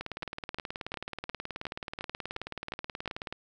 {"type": "two click trains", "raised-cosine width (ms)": 0.3, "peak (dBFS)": [-19, -20], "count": [9, 63], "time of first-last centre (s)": [[0.23, 3.077], [0.01, 3.326]], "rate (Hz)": [2.81, 18.7], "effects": []}